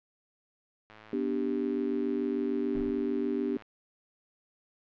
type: click train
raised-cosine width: 0.2 ms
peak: -30 dBFS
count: 295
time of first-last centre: 0.9-3.622 s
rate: 108 Hz
type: chord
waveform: sine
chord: G major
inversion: first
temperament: equal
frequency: 246.9 / 293.7 / 392 Hz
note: B3 / D4 / G4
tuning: 0 / 0 / 0 cents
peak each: -32 dBFS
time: 1.13-3.57 s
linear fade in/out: 2 ms
type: noise with exponential decay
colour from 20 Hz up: brown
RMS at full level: -39 dBFS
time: 2.75-3.35 s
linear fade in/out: 2 ms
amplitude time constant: 130 ms
effects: low-pass 2000 Hz 12 dB/octave